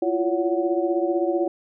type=tone cluster; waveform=sine; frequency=337.5 / 353.2 / 565 / 741 Hz; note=E4 / F4 / C#5 / F#5; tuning=+41 / +20 / +33 / +2 cents; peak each=-23 / -25 / -26 / -30 dBFS; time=0.02-1.48 s; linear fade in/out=5 ms; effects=none